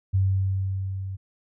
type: tone with level ramp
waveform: sine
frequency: 95.9 Hz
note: G2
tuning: 37 cents flat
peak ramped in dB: -17 to -30 dBFS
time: 0.13-1.17 s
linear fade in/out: 20 ms
effects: none